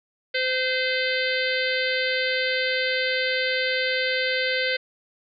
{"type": "harmonic tone", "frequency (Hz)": 515, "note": "C5", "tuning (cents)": -28, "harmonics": [1, 3, 4, 5, 6, 7, 8, 9], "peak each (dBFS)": [-27, -28, -27, -34, -32, -34, -34, -34], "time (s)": [0.34, 4.77], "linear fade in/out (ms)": 10, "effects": []}